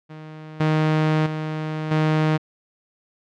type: tone with level steps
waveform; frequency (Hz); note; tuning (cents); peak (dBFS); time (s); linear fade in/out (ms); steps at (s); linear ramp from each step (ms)
sawtooth; 155.56; D#3; 0; -32 / -13 / -21 / -13; 0.09-2.38; 20; 0.6 / 1.26 / 1.91; 5
effects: low-pass 3000 Hz 12 dB/octave